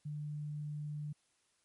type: tone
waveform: sine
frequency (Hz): 148.9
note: D3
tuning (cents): +24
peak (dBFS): -38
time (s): 0.05-1.13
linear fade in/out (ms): 10
effects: white hiss -75 dBFS RMS until 1.64 s + MP3 48 kbps